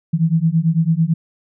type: beating tone pair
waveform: sine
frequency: 158.9 / 167.9 Hz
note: D#3 / E3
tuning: +37 / +32 cents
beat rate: 9 Hz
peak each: -16 dBFS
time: 0.13-1.14 s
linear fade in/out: 10 ms
effects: none